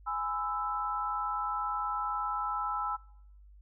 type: chord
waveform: sine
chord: E major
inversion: first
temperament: equal with one note detuned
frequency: 830.6 / 1008.5 / 1318.5 Hz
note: G#5 / B5 / E6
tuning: 0 / +36 / 0 cents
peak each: -36 / -37 / -33 dBFS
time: 0.06-2.97 s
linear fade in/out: 20 ms
effects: noise-tail reverb RT60 0.8 s tail -25 dB re dry + added 50 Hz sine -52 dBFS peak until 3.61 s